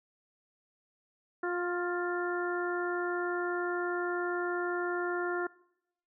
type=harmonic tone with a mistuned harmonic; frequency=353.5 Hz; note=F4; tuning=21 cents sharp; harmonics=1 / 2 / 3 / 4 / 5; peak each=-32 / -39 / -41 / -37 / -42 dBFS; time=1.43-5.47 s; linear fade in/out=5 ms; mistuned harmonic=4; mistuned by=-19 cents; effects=noise-tail reverb RT60 0.8 s tail -22 dB re dry